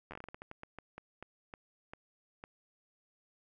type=slowing click train; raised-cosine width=0.5 ms; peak=-30 dBFS; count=18; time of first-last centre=0.11-2.439 s; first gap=11 ms; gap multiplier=1.27; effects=none